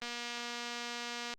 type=click train; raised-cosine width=0.2 ms; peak=-23 dBFS; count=316; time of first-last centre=0.02-1.338 s; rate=239 Hz; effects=Opus 32 kbps